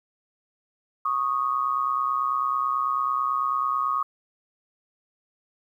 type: tone pair together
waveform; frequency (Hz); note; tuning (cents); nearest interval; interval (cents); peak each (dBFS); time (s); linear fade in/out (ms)
sine; 1108.7 / 1237.8; C#6 / D#6; 0 / -9; major second; 191; -25; 1.05-4.03; 5
effects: 10-bit